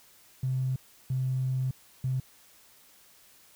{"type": "tone bursts at uneven times", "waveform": "triangle", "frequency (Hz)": 130, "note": "C3", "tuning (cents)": -11, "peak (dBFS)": -22, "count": 3, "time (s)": [[0.43, 0.76], [1.1, 1.71], [2.04, 2.2]], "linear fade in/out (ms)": 5, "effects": ["tanh soft clip ceiling -24 dBFS", "white hiss -58 dBFS RMS until 3.55 s"]}